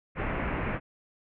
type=low-pass noise; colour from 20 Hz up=pink; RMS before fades=-31 dBFS; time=0.15-0.8 s; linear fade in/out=50 ms; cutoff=2500 Hz; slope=48 dB/octave; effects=none